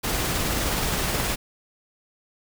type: noise with tremolo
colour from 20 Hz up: pink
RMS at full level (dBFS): -24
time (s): 0.03-1.36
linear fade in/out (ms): 20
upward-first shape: triangle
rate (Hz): 19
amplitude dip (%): 25
effects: none